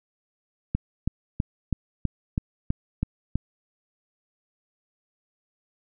click train, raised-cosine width 5 ms, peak -11 dBFS, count 9, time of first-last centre 0.75-3.356 s, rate 3.07 Hz, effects none

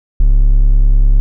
triangle tone, 34.92 Hz, C#1, 14 cents sharp, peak -3 dBFS, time 0.2-1.2 s, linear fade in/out 0 ms, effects none

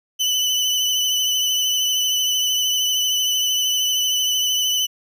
30% pulse tone with vibrato, 3000 Hz, F#7, 23 cents sharp, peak -15 dBFS, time 0.19-4.87 s, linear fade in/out 20 ms, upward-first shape sine, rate 13 Hz, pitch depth 27 cents each way, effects none

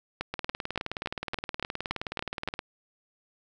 two click trains, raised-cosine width 0.3 ms, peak -14 / -16 dBFS, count 9 / 44, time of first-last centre 0.21-2.476 / 0.34-2.591 s, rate 3.53 / 19.1 Hz, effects none

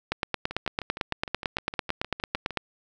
two click trains, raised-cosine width 0.3 ms, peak -9 / -19 dBFS, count 23 / 14, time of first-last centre 0.12-2.573 / 0.51-2.507 s, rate 8.97 / 6.51 Hz, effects none

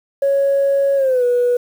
sine tone with pitch glide, 554.4 to 488.2 Hz, C#5 to B4, 0 to -20 cents, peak -11 dBFS, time 0.22-1.57 s, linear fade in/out 5 ms, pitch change -220 cents, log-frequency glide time 0.96-1.24 s, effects tanh soft clip ceiling -9 dBFS + 7-bit

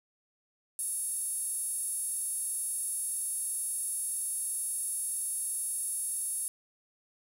5% pulse tone with high-pass filter, 921 Hz, A#5, 21 cents flat, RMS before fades -34 dBFS, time 0.79-6.48 s, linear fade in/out 0 ms, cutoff 10000 Hz, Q 7.1, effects none

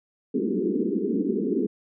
pink band-pass noise, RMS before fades -25 dBFS, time 0.34-1.67 s, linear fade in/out 10 ms, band 190 to 440 Hz, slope 96 dB/octave, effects none

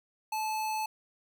square tone, 868 Hz, A5, 24 cents flat, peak -31 dBFS, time 0.32-0.86 s, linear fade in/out 5 ms, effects none

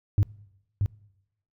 sine tone with echo, 100.8 Hz, G2, 49 cents sharp, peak -14 dBFS, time 0.18-0.23 s, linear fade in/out 0 ms, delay 630 ms, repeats 1, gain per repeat -6 dB, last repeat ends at 0.86 s, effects noise-tail reverb RT60 0.9 s tail -24 dB re dry + tanh soft clip ceiling -15 dBFS

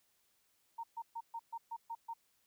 sine tone bursts, 921 Hz, A#5, 21 cents flat, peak -39 dBFS, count 8, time 0.78-2.138 s, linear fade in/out 10 ms, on 56 ms, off 130 ms, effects white hiss -75 dBFS RMS until 2.46 s

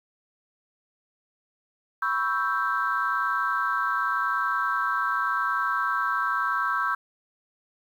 sine chord, C# half-diminished seventh, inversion third, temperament equal, 987.8 / 1108.7 / 1318.5 / 1568 Hz, B5 / C#6 / E6 / G6, 0 / 0 / 0 / 0 cents, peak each -32 / -28 / -27 / -27 dBFS, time 2.02-6.95 s, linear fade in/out 5 ms, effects tanh soft clip ceiling -14 dBFS + 9-bit

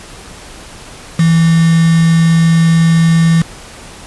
sine tone with quantisation, 164.81 Hz, E3, in tune, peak -6 dBFS, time 1.19-3.42 s, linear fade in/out 5 ms, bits 3, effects pink hiss -33 dBFS RMS until 4.06 s + resampled to 24000 Hz

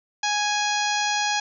harmonic tone, 830.6 Hz, G#5, in tune, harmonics 1 / 2 / 3 / 4 / 5 / 6 / 7 / 8, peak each -25 / -28 / -30 / -31 / -32 / -33 / -33 / -34 dBFS, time 0.23-1.4 s, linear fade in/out 5 ms, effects none

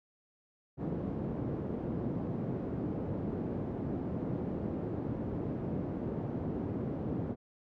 pink band-pass noise, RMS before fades -36 dBFS, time 0.77-7.36 s, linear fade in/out 50 ms, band 130 to 370 Hz, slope 12 dB/octave, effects none

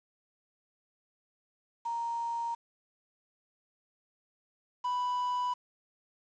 sine / triangle tone pair in turn, 932.3 / 988.7 Hz, A#5 / B5, 0 / +2 cents, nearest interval minor second, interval 102 cents, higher second, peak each -31 / -27 dBFS, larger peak second, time 1.85-2.55 / 4.84-5.54 s, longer neither, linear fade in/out 10 ms, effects resampled to 16000 Hz + 9-bit

